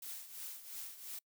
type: noise with tremolo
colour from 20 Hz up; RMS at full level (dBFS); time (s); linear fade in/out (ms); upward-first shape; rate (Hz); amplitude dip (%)
blue; -44; 0.02-1.19; 5; triangle; 2.9; 75
effects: noise-tail reverb RT60 0.1 s tail -26 dB re dry